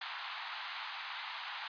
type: band-pass noise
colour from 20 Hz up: pink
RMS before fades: -43 dBFS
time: 0.01-1.68 s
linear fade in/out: 5 ms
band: 820 to 4300 Hz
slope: 48 dB/octave
effects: resampled to 11025 Hz